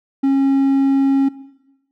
triangle tone, 272.6 Hz, C#4, 29 cents flat, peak -10 dBFS, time 0.23-1.29 s, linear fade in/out 10 ms, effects noise-tail reverb RT60 1.0 s tail -18 dB re dry

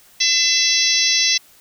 harmonic tone with a mistuned harmonic, 674 Hz, E5, 38 cents sharp, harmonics 3 / 4 / 5 / 6 / 7 / 8 / 9, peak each -24 / -23 / -23 / -21 / -24 / -20 / -20 dBFS, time 0.2-1.38 s, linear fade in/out 10 ms, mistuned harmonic 4, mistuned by -25 cents, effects white hiss -50 dBFS RMS until 1.6 s

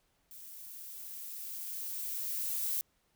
violet noise with level ramp, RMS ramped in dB -50 to -33 dBFS, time 0.31-2.81 s, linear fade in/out 0 ms, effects pink hiss -74 dBFS RMS until 3.15 s

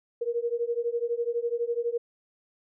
sine beating tone pair, 466.2 / 478.2 Hz, A#4 / A#4, 0 / +44 cents, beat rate 12 Hz, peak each -29 dBFS, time 0.21-1.98 s, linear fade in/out 10 ms, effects none

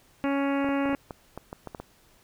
harmonic tone, 278.2 Hz, C#4, 6 cents sharp, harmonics 1 / 2 / 3 / 4 / 5 / 6 / 7 / 8 / 9 / 10, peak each -25 / -31 / -35 / -37 / -39 / -41 / -42 / -43 / -44 / -45 dBFS, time 0.24-0.95 s, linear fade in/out 0 ms
clicks, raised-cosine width 1 ms, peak -22 dBFS, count 11, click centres 0.645 / 0.689 / 0.857 / 0.894 / 0.93 / 1.108 / 1.376 / 1.529 / 1.673 / 1.748 / 1.8 s
effects pink hiss -60 dBFS RMS until 2.23 s

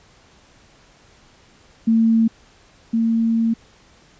sine tone pair in turn, 225.7 / 227.4 Hz, A3 / A#3, +44 / -43 cents, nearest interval unison, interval 13 cents, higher second, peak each -12 / -15 dBFS, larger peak first, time 1.87-2.28 / 2.93-3.54 s, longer second, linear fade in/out 10 ms, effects pink hiss -52 dBFS RMS until 4.19 s + resampled to 16000 Hz

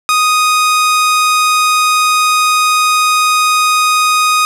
sawtooth tone, 1244.5 Hz, D#6, in tune, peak -5 dBFS, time 0.09-4.45 s, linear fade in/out 0 ms, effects low-pass 12000 Hz 12 dB/octave + 7-bit

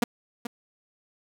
sawtooth tone with echo, 237.1 Hz, A#3, 30 cents sharp, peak -15 dBFS, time 0.02-0.04 s, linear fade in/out 5 ms, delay 430 ms, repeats 1, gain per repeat -11 dB, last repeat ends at 0.47 s, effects none

